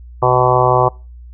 harmonic tone, 125.9 Hz, B2, 34 cents sharp, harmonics 1 / 3 / 4 / 5 / 6 / 7 / 8 / 9, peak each -18 / -18 / -18 / -18 / -18 / -18 / -18 / -18 dBFS, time 0.22-0.89 s, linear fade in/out 10 ms, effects noise-tail reverb RT60 0.3 s tail -24 dB re dry + added 60 Hz sine -33 dBFS peak until 1.33 s

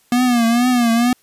square tone with vibrato, 240 Hz, B3, 49 cents flat, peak -13 dBFS, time 0.12-1.13 s, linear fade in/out 2 ms, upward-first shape triangle, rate 2.2 Hz, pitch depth 100 cents each way, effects white hiss -57 dBFS RMS until 1.22 s + resampled to 32000 Hz

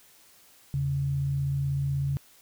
sine tone pair together, 82.41 / 138.6 Hz, E2 / C#3, 0 / 0 cents, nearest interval major sixth, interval 900 cents, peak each -36 / -25 dBFS, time 0.74-2.17 s, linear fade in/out 0 ms, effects white hiss -57 dBFS RMS until 2.41 s

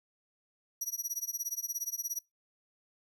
sawtooth tone with tremolo, 5800 Hz, F#8, 35 cents flat, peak -28 dBFS, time 0.81-2.19 s, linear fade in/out 5 ms, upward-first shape sine, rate 17 Hz, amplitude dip 95%, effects noise-tail reverb RT60 0.2 s tail -24 dB re dry

